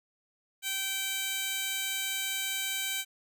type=tone with high-pass filter; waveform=15% pulse; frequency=775 Hz; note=G5; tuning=20 cents flat; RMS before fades=-33 dBFS; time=0.62-3.05 s; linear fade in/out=50 ms; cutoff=2900 Hz; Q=0.67; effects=none